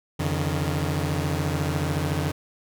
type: tone cluster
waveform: sawtooth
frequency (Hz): 86.8 / 140.2 / 154.2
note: F2 / C#3 / D#3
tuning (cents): -10 / +20 / -15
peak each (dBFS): -24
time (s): 0.19-2.32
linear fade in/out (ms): 10
effects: none